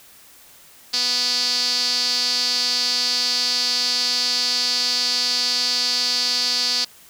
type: tone with band-pass filter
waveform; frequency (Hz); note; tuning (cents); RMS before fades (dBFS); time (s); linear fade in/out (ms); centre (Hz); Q
sawtooth; 246.9; B3; 0; -21; 0.93-6.85; 10; 4700; 7.4
effects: white hiss -48 dBFS RMS until 7.09 s